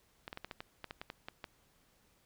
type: clicks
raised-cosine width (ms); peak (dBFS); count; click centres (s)
0.3; -26; 12; 0.279 / 0.329 / 0.374 / 0.446 / 0.512 / 0.605 / 0.843 / 0.909 / 1.015 / 1.101 / 1.285 / 1.442
effects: pink hiss -70 dBFS RMS until 2.25 s